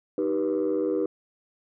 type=chord; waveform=sine; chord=Eb augmented; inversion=none; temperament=just; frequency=311.1 / 388.9 / 486.1 Hz; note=Eb4 / G4 / B4; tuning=0 / -14 / -28 cents; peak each=-26 dBFS; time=0.18-1.06 s; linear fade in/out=2 ms; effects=tanh soft clip ceiling -18 dBFS